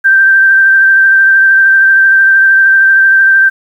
sine tone with vibrato, 1568 Hz, G6, in tune, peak -3 dBFS, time 0.04-3.5 s, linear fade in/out 20 ms, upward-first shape triangle, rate 13 Hz, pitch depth 20 cents each way, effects 7-bit

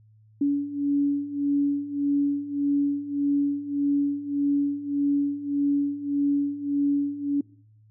sine beating tone pair, 283.5 / 285.2 Hz, C#4 / C#4, +39 / +49 cents, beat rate 1.7 Hz, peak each -27 / -23 dBFS, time 0.41-7.41 s, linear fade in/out 5 ms, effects noise-tail reverb RT60 0.6 s tail -23 dB re dry + added 108 Hz sine -53 dBFS peak until 7.9 s

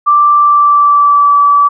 sine tone with pitch glide, 1174.7 to 1151.9 Hz, D6 to D6, 0 to -34 cents, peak -4 dBFS, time 0.06-1.69 s, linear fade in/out 20 ms, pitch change -34 cents, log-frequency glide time 0.34-1.37 s, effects none

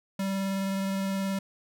square tone with vibrato, 194.2 Hz, G3, 16 cents flat, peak -28 dBFS, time 0.19-1.39 s, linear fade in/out 5 ms, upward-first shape triangle, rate 19 Hz, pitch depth 15 cents each way, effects none

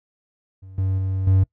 triangle tone with level steps, 95.2 Hz, F#2, 50 cents sharp, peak -36 / -17 / -19 / -11 dBFS, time 0.62-1.44 s, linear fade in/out 10 ms, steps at 0.78 / 0.98 / 1.27 s, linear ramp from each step 2 ms, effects noise-tail reverb RT60 0.1 s tail -23 dB re dry

